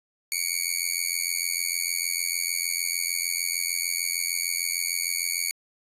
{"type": "tone with amplitude modulation", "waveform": "10% pulse", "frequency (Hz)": 2247, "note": "C#7", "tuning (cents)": 23, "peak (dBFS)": -12, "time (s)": [0.32, 5.51], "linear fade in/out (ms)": 0, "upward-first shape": "sine", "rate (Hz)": 86.6, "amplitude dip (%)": 100, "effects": ["resampled to 32000 Hz"]}